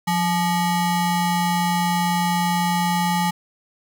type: ring-modulated tone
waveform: square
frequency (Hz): 517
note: C5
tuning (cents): -21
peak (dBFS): -16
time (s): 0.07-3.31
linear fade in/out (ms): 10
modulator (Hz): 340
effects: none